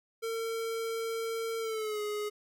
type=tone with pitch glide; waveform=square; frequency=453.9 to 418.6 Hz; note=A#4 to G#4; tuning=-46 to +14 cents; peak=-33 dBFS; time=0.22-2.3 s; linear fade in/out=20 ms; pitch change=-140 cents; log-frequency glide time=1.59-2.01 s; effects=none